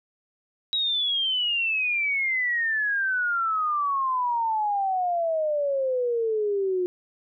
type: exponential sweep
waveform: sine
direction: down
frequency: 3849 to 356.3 Hz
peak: -22 dBFS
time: 0.73-6.86 s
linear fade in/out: 0 ms
effects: none